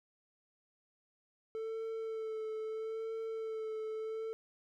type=tone with vibrato; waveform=triangle; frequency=442.4 Hz; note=A4; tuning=9 cents sharp; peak=-35 dBFS; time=1.55-4.33 s; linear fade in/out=0 ms; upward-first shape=sine; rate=0.77 Hz; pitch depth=22 cents each way; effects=none